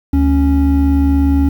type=tone pair together; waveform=triangle; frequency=73.55 / 277.2 Hz; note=D2 / C#4; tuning=+3 / 0 cents; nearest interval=octave + major seventh; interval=2297 cents; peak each=-10 dBFS; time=0.13-1.49 s; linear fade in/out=5 ms; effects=7-bit